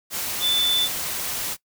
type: tone in noise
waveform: sine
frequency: 3513 Hz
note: A7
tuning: 3 cents flat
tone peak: -18 dBFS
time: 0.4-0.89 s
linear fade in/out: 50 ms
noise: white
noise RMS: -28 dBFS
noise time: 0.1-1.57 s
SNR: +7 dB
effects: noise-tail reverb RT60 0.1 s tail -20 dB re dry